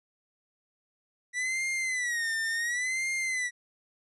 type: tone with vibrato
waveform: 45% pulse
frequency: 1951 Hz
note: B6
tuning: 22 cents flat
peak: -28 dBFS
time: 1.33-3.51 s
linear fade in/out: 50 ms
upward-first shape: sine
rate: 0.7 Hz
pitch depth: 140 cents each way
effects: resampled to 24000 Hz